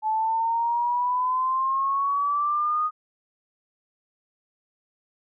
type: exponential sweep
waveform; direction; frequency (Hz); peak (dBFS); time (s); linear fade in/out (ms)
sine; up; 863 to 1244.5; -21; 0.02-2.91; 50
effects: none